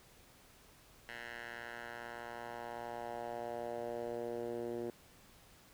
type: tone with band-pass filter sweep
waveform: 10% pulse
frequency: 118.5 Hz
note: A#2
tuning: 29 cents sharp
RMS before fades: -43 dBFS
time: 1.09-4.9 s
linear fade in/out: 0 ms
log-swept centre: 2000 to 360 Hz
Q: 2
effects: pink hiss -62 dBFS RMS until 5.73 s